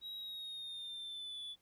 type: tone with pitch glide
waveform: sine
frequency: 3834 to 3455 Hz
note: A#7 to A7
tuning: +48 to -32 cents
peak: -40 dBFS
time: 0.01-1.56 s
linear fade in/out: 50 ms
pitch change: -180 cents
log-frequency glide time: 0.17-1.41 s
effects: tanh soft clip ceiling -42 dBFS + pink hiss -75 dBFS RMS until 1.61 s